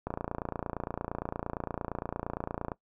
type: click train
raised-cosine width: 1 ms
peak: -19 dBFS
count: 77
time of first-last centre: 0.07-2.718 s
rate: 28.7 Hz
effects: noise-tail reverb RT60 0.1 s tail -19 dB re dry